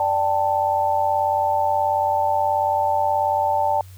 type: chord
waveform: sine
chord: D suspended fourth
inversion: none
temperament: equal with one note detuned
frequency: 587.3 / 784 / 882.5 Hz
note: D5 / G5 / A5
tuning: 0 / 0 / +5 cents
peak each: -24 / -22 / -20 dBFS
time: 0-3.81 s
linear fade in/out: 2 ms
effects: added 93 Hz sine -39 dBFS peak until 3.97 s + white hiss -52 dBFS RMS until 3.97 s